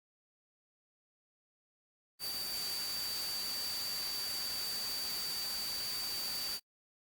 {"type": "tone in noise", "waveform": "sine", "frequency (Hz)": 4618, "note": "D8", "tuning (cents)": -30, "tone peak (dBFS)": -37, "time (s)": [2.19, 6.6], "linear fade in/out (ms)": 50, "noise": "white", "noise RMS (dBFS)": -42, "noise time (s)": [2.19, 6.6], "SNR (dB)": 2, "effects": ["noise-tail reverb RT60 0.1 s tail -25 dB re dry", "Opus 32 kbps"]}